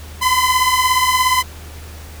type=beating tone pair; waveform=sawtooth; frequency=1008 / 1025 Hz; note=B5 / C6; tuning=+35 / -36 cents; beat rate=17 Hz; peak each=-12 dBFS; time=0.21-1.43 s; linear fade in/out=20 ms; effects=added 77 Hz sine -33 dBFS peak until 2.2 s + pink hiss -39 dBFS RMS until 2.2 s